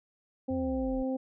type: harmonic tone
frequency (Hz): 261.6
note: C4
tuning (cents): 0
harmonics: 1 / 2 / 3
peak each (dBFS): -30 / -34 / -43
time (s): 0.48-1.17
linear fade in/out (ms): 10
type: linear sweep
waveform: sine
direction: down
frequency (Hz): 93.7 to 33.09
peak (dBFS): -37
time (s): 0.5-1.03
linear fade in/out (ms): 10
effects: none